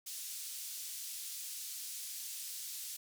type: band-pass noise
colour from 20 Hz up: white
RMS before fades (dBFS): -44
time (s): 0.06-2.97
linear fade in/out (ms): 10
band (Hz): 4100 to 13000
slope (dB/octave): 12
effects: none